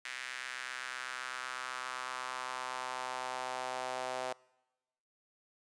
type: tone with high-pass filter sweep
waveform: sawtooth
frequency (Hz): 127.9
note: C3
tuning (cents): -39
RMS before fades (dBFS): -40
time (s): 0.05-4.33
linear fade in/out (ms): 2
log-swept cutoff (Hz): 1900 to 650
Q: 2.4
effects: noise-tail reverb RT60 1.0 s tail -24 dB re dry + resampled to 22050 Hz